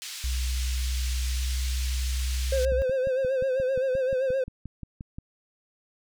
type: band-pass noise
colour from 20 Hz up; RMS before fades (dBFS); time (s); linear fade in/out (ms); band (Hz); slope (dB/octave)
white; -38; 0.02-2.65; 0; 2300 to 6500; 12
type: tone with pitch glide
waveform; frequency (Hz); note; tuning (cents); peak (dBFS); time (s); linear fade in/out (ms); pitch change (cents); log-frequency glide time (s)
sine; 62.7 to 63.47; B1 to B1; +27 to +48; -25; 0.24-2.82; 0; +21; 1.34-1.41
type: tone with vibrato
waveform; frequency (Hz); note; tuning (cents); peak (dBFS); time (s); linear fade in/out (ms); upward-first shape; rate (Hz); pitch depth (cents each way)
triangle; 523.3; C5; 0; -21; 2.52-4.44; 5; sine; 7.7; 61
type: click train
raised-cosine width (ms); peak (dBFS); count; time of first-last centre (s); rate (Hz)
5; -25; 15; 2.72-5.185; 5.68
effects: none